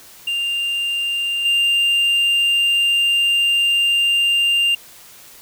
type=tone with level steps; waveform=triangle; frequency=2794 Hz; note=F7; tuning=in tune; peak=-17 / -12 dBFS; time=0.27-4.75 s; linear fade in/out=5 ms; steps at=1.45 s; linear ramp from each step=5 ms; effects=white hiss -43 dBFS RMS until 5.41 s